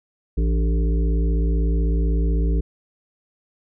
harmonic tone with a mistuned harmonic, 56 Hz, A1, 31 cents sharp, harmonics 1 / 3 / 5 / 7 / 8, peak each -17 / -27 / -31 / -34 / -35 dBFS, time 0.37-2.61 s, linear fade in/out 10 ms, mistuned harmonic 5, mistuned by +84 cents, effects none

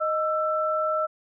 sine tone pair together, 622.3 / 1330.5 Hz, D#5 / E6, 0 / +16 cents, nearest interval octave + minor second, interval 1316 cents, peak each -25 dBFS, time 0-1.07 s, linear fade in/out 20 ms, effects none

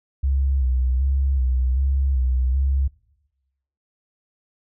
sine tone with vibrato, 65.6 Hz, C2, 5 cents sharp, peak -17 dBFS, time 0.23-2.88 s, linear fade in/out 10 ms, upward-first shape square, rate 1.3 Hz, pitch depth 57 cents each way, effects noise-tail reverb RT60 1.0 s tail -22 dB re dry

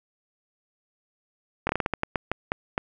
slowing click train, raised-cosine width 0.5 ms, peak -9 dBFS, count 12, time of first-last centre 1.67-2.779 s, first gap 22 ms, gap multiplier 1.28, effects none

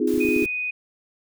sine chord, F minor seventh, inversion second, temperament equal with one note detuned, 255.8 / 311.1 / 349.2 / 415.3 Hz, C4 / Eb4 / F4 / Ab4, -39 / 0 / 0 / 0 cents, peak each -24 dBFS, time 0-0.45 s, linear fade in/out 5 ms
white noise, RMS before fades -41 dBFS, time 0.07-0.46 s, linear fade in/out 5 ms
clicks, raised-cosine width 3 ms, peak -24 dBFS, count 7, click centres 0.14 / 0.177 / 0.251 / 0.288 / 0.364 / 0.425 / 0.458 s
sine tone, 2489 Hz, D#7, in tune, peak -24 dBFS, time 0.2-0.71 s, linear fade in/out 10 ms
effects none

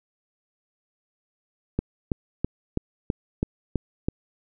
click train, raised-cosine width 3 ms, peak -10 dBFS, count 8, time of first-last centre 1.79-4.085 s, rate 3.05 Hz, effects none

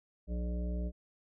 harmonic tone, 60.1 Hz, B1, 46 cents flat, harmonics 1 / 3 / 5 / 7 / 9 / 10, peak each -33 / -40 / -48 / -50 / -57 / -48 dBFS, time 0.27-0.92 s, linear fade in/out 50 ms, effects none

